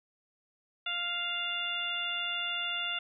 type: harmonic tone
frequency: 698.5 Hz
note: F5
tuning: in tune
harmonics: 1 / 2 / 3 / 4 / 5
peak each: -45 / -38 / -41 / -34 / -37 dBFS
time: 0.86-2.99 s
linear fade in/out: 5 ms
effects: none